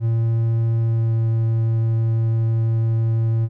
triangle tone with pitch glide, 114.3 to 113.25 Hz, A#2 to A#2, -34 to -50 cents, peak -14 dBFS, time 0-3.49 s, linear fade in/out 50 ms, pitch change -16 cents, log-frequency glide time 0.8-1.18 s, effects none

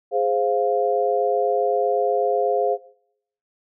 sine chord, F minor, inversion first, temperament equal, 415.3 / 523.3 / 698.5 Hz, Ab4 / C5 / F5, 0 / 0 / 0 cents, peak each -22 dBFS, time 0.11-2.78 s, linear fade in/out 50 ms, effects noise-tail reverb RT60 0.7 s tail -20 dB re dry

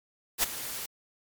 white noise with ADSR envelope, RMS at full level -23 dBFS, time 0.38-0.86 s, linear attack 52 ms, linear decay 15 ms, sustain -14 dB, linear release 5 ms, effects MP3 96 kbps

